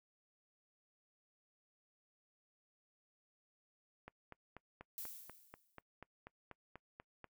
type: click train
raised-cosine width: 0.5 ms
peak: -35 dBFS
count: 14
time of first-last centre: 4.08-7.243 s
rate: 4.11 Hz
type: noise with exponential decay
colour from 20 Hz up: violet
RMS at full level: -44 dBFS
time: 4.98-5.81 s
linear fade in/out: 0 ms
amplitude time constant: 180 ms
effects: noise-tail reverb RT60 0.1 s tail -24 dB re dry